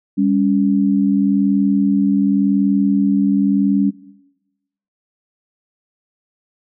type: tone pair together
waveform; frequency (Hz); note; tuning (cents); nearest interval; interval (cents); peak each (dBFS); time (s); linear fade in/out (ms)
sine; 199.7 / 280.6; G3 / C#4; +32 / +21; tritone; 589; -15; 0.17-3.91; 20
effects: noise-tail reverb RT60 1.0 s tail -19 dB re dry